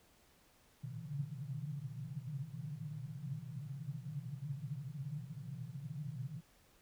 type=band-pass noise; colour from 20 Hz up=white; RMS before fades=-44 dBFS; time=0.83-6.41 s; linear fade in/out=10 ms; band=120 to 160 Hz; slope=96 dB/octave; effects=pink hiss -68 dBFS RMS until 6.81 s